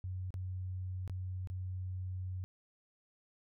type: tone with dropouts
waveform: sine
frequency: 92.4 Hz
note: F#2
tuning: 2 cents flat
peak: -37 dBFS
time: 0.04-2.44 s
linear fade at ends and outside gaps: 0 ms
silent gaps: 0.305-0.341 / 1.077-1.097 / 1.473-1.5 s
effects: none